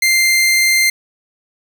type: tone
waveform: sawtooth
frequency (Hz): 2093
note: C7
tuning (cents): 0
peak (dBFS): -7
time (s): 0.02-0.9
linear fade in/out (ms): 5
effects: none